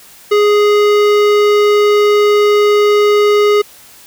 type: tone with hard clipping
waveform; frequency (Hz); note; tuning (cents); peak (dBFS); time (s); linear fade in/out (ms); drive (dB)
sine; 415.3; G#4; 0; -9; 0.31-3.62; 10; 17
effects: white hiss -40 dBFS RMS until 4.06 s